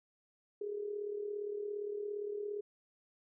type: tone with amplitude modulation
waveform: sine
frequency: 412.6 Hz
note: G#4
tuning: 11 cents flat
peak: -34 dBFS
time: 0.61-2.61 s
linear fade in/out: 5 ms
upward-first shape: sine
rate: 37.4 Hz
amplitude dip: 60%
effects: none